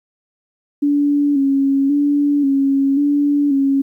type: tone with vibrato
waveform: sine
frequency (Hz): 281.3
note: C#4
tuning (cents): +26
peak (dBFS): -12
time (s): 0.82-3.82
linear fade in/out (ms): 10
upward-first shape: square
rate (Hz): 0.93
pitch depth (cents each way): 43
effects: 9-bit